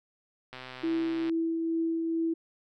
click train, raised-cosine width 0.3 ms, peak -26 dBFS, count 99, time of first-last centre 0.53-1.296 s, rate 128 Hz
sine tone with tremolo, 328.7 Hz, E4, 5 cents flat, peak -25 dBFS, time 0.83-2.34 s, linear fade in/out 10 ms, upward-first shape triangle, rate 2.3 Hz, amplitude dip 30%
effects none

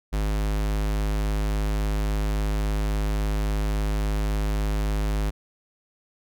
square tone, 51.8 Hz, G#1, 4 cents flat, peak -23 dBFS, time 0.12-5.31 s, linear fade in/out 20 ms, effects none

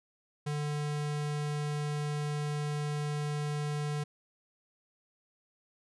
square tone, 148 Hz, D3, 14 cents sharp, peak -32 dBFS, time 0.46-4.04 s, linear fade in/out 10 ms, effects resampled to 24000 Hz

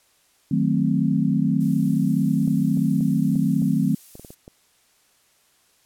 sine chord, D# diminished seventh, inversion none, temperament equal, 155.56 / 185 / 220 / 261.6 Hz, D#3 / F#3 / A3 / C4, 0 / 0 / 0 / 0 cents, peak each -23 dBFS, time 0.51-3.95 s, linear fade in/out 5 ms
violet noise, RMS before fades -43 dBFS, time 1.6-4.35 s, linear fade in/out 10 ms
clicks, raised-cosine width 2 ms, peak -27 dBFS, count 10, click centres 2.476 / 2.773 / 3.008 / 3.356 / 3.621 / 4.154 / 4.196 / 4.248 / 4.305 / 4.479 s
effects white hiss -61 dBFS RMS until 5.85 s + low-pass 12000 Hz 12 dB/octave

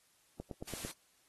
click train, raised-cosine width 2 ms, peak -28 dBFS, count 5, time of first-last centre 0.4-0.849 s, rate 8.9 Hz
white noise, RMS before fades -45 dBFS, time 0.67-0.92 s, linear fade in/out 10 ms
effects white hiss -70 dBFS RMS until 1.28 s + AAC 32 kbps

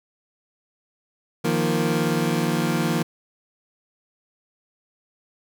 25% pulse chord, Eb suspended second, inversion none, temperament equal, 155.56 / 174.61 / 233.1 Hz, Eb3 / F3 / Bb3, 0 / 0 / 0 cents, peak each -21 dBFS, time 1.44-3.03 s, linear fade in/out 10 ms, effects none

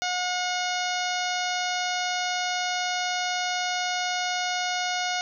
harmonic tone, 724 Hz, F#5, 38 cents flat, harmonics 1 / 2 / 3 / 4 / 5 / 6 / 7 / 8 / 9, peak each -29 / -32 / -34 / -35 / -36 / -37 / -37 / -38 / -39 dBFS, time 0.02-5.21 s, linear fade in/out 0 ms, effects none

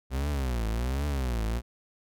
40% pulse tone with vibrato, 63 Hz, B1, 35 cents sharp, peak -26 dBFS, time 0.1-1.62 s, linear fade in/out 50 ms, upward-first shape triangle, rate 1.3 Hz, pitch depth 290 cents each way, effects none

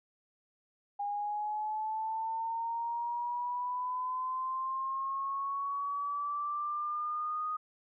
sine linear sweep, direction up, 811 to 1244.5 Hz, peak -32 dBFS, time 0.99-7.57 s, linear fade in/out 10 ms, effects none

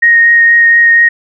sine tone with vibrato, 1864.7 Hz, A#6, in tune, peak -3 dBFS, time 0.02-1.09 s, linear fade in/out 10 ms, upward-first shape triangle, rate 4.2 Hz, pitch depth 11 cents each way, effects none

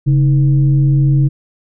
sine tone with frequency modulation, 138.59 Hz, C#3, in tune, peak -8 dBFS, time 0.06-1.29 s, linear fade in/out 20 ms, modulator 176 Hz, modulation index 0.42, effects none

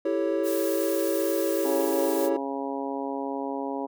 triangle chord, A dominant seventh, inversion second, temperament equal, 329.6 / 392 / 440 / 554.4 Hz, E4 / G4 / A4 / C#5, 0 / 0 / 0 / 0 cents, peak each -26 / -27 / -30 / -26 dBFS, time 0.05-2.37 s, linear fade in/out 5 ms
blue noise, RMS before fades -36 dBFS, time 0.43-2.3 s, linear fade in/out 50 ms
harmonic tone, 137.6 Hz, C#3, 12 cents flat, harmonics 2 / 3 / 4 / 5 / 6 / 7, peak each -32 / -35 / -36 / -38 / -37 / -37 dBFS, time 1.64-3.87 s, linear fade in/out 20 ms
effects none

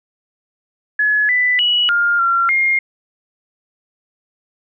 sine tone with pitch steps, 1699 / 1989 / 2930 / 1408 / 1371 / 2128 Hz, G#6 / B6 / F#7 / F6 / F6 / C7, +39 / +12 / -18 / +14 / -32 / +29 cents, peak -12 dBFS, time 0.99-2.79 s, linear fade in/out 5 ms, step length 300 ms, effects none

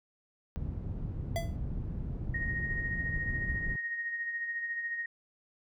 white low-pass noise, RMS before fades -36 dBFS, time 0.56-3.76 s, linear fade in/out 0 ms, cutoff 110 Hz, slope 12 dB/octave
square tone with exponential decay, 672 Hz, E5, 33 cents sharp, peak -29 dBFS, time 1.36-1.56 s, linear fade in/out 0 ms, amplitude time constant 43 ms
sine tone with tremolo, 1867 Hz, A#6, 2 cents sharp, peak -31 dBFS, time 2.34-5.06 s, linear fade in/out 5 ms, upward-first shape sine, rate 14 Hz, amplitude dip 45%
effects none

